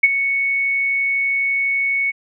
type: tone with ADSR envelope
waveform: sine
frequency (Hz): 2217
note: C#7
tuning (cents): 0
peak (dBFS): -5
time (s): 0.03-2.12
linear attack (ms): 8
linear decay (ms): 34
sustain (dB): -11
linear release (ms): 25
effects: none